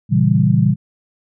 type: chord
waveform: sine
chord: A# diminished seventh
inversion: none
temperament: equal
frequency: 116.54 / 138.59 / 164.81 / 196 Hz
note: A#2 / C#3 / E3 / G3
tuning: 0 / 0 / 0 / 0 cents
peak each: -16 dBFS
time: 0.09-0.76 s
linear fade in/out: 50 ms
effects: none